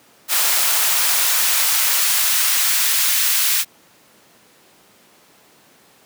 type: noise with high-pass filter sweep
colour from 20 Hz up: white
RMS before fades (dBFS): -17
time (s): 0.28-3.65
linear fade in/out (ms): 50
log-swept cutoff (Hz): 690 to 1700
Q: 0.79
effects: pink hiss -51 dBFS RMS until 6.05 s + high-pass 200 Hz 12 dB/octave